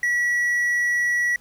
triangle tone, 1936 Hz, B6, 35 cents flat, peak -17 dBFS, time 0.03-1.36 s, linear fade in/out 2 ms, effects pink hiss -55 dBFS RMS until 1.4 s

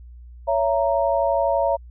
sine chord, A# diminished, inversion first, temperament just, 559.4 / 671.3 / 932.3 Hz, C#5 / E5 / A#5, +16 / +31 / 0 cents, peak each -21 / -21 / -24 dBFS, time 0.47-1.77 s, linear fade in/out 20 ms, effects added 60 Hz sine -39 dBFS peak until 1.9 s

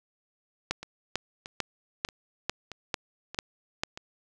two click trains, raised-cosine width 0.2 ms, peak -10 / -22 dBFS, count 8 / 6, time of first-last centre 0.71-3.835 / 0.83-3.975 s, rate 2.24 / 1.59 Hz, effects none

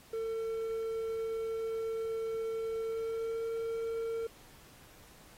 triangle tone with pitch glide, 450 to 455.8 Hz, A4 to A#4, +39 to -39 cents, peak -31 dBFS, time 0.13-4.27 s, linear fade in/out 5 ms, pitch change +22 cents, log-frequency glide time 2.84-3.47 s, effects pink hiss -58 dBFS RMS until 5.37 s + AAC 48 kbps

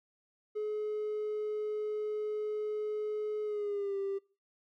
triangle tone with pitch glide, 424.6 to 393.9 Hz, G#4 to G4, +38 to +8 cents, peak -29 dBFS, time 0.55-4.19 s, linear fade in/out 20 ms, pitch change -130 cents, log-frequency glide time 3.44-3.97 s, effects noise-tail reverb RT60 0.4 s tail -26 dB re dry + tanh soft clip ceiling -28 dBFS

